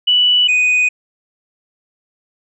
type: tone pair in turn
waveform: sine / triangle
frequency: 2960 / 2489 Hz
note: F#7 / D#7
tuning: 0 / 0 cents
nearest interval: minor third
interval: 300 cents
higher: first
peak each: -9 dBFS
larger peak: neither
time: 0.07-0.48 / 0.48-0.89 s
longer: neither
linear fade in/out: 10 ms
effects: resampled to 22050 Hz